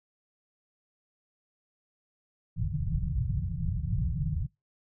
white low-pass noise, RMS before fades -30 dBFS, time 2.56-4.47 s, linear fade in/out 20 ms, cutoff 170 Hz, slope 96 dB/octave, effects noise-tail reverb RT60 0.2 s tail -23 dB re dry

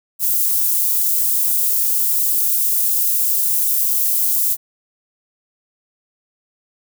white high-pass noise, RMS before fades -17 dBFS, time 0.19-4.57 s, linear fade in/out 50 ms, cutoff 12000 Hz, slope 12 dB/octave, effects none

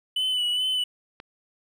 triangle tone with vibrato, 2987 Hz, F#7, 16 cents sharp, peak -21 dBFS, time 0.16-0.84 s, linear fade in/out 5 ms, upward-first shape sine, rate 2.4 Hz, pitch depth 36 cents each way
click, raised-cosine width 0.3 ms, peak -24 dBFS, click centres 1.201 s
effects none

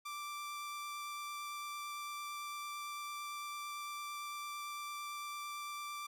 sawtooth tone with vibrato, 1174.7 Hz, D6, in tune, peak -38 dBFS, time 0.05-6.07 s, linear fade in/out 10 ms, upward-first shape triangle, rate 8.9 Hz, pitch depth 8 cents each way, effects none

